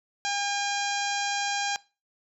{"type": "harmonic tone with a mistuned harmonic", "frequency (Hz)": 807, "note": "G#5", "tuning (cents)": -50, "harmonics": [1, 2, 3, 4, 5, 6, 7, 8, 9], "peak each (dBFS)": [-30, -33, -35, -36, -37, -38, -38, -39, -40], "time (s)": [0.25, 1.76], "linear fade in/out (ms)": 0, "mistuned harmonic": 7, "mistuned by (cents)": -15, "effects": ["noise-tail reverb RT60 0.3 s tail -21 dB re dry"]}